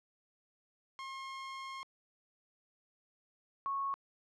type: tone pair in turn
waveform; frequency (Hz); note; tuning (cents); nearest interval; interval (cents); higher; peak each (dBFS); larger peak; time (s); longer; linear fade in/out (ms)
sawtooth / sine; 1072 / 1101.5; C6 / C#6; +42 / -11; unison; 47; second; -38 / -33; second; 0.99-1.83 / 3.66-3.94; first; 0
effects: low-pass 5000 Hz 12 dB/octave